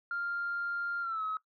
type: tone with pitch glide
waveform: sine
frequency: 1396.9 to 1281 Hz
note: F6 to E6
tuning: 0 to -50 cents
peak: -31 dBFS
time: 0.11-1.37 s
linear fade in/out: 2 ms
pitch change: -150 cents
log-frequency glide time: 1.01-1.23 s
effects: noise-tail reverb RT60 0.1 s tail -18 dB re dry + tanh soft clip ceiling -27 dBFS

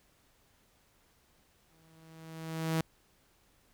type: tone with exponential growth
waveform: sawtooth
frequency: 161.4 Hz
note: E3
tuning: 36 cents flat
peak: -23 dBFS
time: 1.7-2.81 s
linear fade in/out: 2 ms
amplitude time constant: 240 ms
effects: pink hiss -68 dBFS RMS until 3.73 s

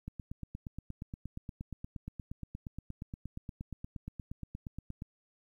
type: click train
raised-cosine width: 5 ms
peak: -28 dBFS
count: 43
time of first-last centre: 0.08-5.021 s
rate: 8.5 Hz
effects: 11-bit

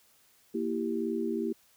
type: chord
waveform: sine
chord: E diminished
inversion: second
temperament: equal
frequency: 233.1 / 329.6 / 392 Hz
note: Bb3 / E4 / G4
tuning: 0 / 0 / 0 cents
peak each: -33 dBFS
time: 0.54-1.53 s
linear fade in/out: 10 ms
effects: white hiss -64 dBFS RMS until 1.76 s

